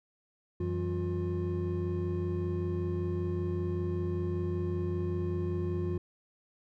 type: tone cluster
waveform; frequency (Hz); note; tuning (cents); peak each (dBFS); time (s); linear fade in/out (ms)
triangle; 91.3 / 166.2 / 191.4 / 355.5; F#2 / E3 / G3 / F4; -23 / +15 / -41 / +31; -31 / -35 / -40 / -32; 0.6-5.98; 5
effects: none